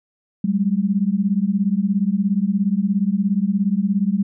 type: beating tone pair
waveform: sine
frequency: 190.4 / 207.4 Hz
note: F#3 / G#3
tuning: +50 / -2 cents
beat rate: 17 Hz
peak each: -19 dBFS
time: 0.44-4.23 s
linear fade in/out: 5 ms
effects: none